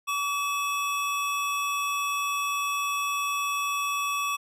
square tone pair together, 1139.3 / 2600 Hz, C#6 / E7, +47 / -24 cents, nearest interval octave + major second, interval 1429 cents, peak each -28 / -32 dBFS, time 0.07-4.37 s, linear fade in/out 20 ms, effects resampled to 32000 Hz

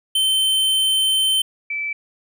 square / sine tone pair in turn, 3091 / 2316 Hz, G7 / D7, -25 / -25 cents, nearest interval perfect fourth, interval 500 cents, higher first, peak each -16 / -22 dBFS, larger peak first, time 0.15-1.42 / 1.7-1.93 s, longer first, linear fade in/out 5 ms, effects none

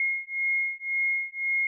sine beating tone pair, 2149 / 2150.9 Hz, C7 / C7, +46 / +47 cents, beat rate 1.9 Hz, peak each -28 dBFS, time 0-1.67 s, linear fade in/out 2 ms, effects none

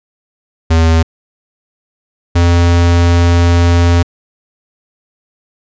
square tone pair in turn, 81.6 / 86.15 Hz, E2 / F2, -17 / -23 cents, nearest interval minor second, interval 94 cents, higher second, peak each -7 dBFS, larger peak neither, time 0.7-1.03 / 2.35-4.03 s, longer second, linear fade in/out 10 ms, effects resampled to 16000 Hz

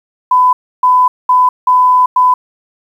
sine tone bursts at uneven times, 1003 Hz, B5, 26 cents sharp, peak -5 dBFS, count 5, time 0.31-0.53 / 0.83-1.08 / 1.29-1.49 / 1.67-2.06 / 2.16-2.34 s, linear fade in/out 5 ms, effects 7-bit

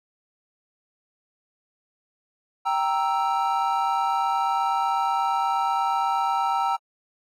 triangle chord, E diminished, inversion first, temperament equal, 784 / 932.3 / 1318.5 Hz, G5 / Bb5 / E6, 0 / 0 / 0 cents, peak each -23 / -23 / -25 dBFS, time 2.65-6.77 s, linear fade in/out 20 ms, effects AAC 64 kbps

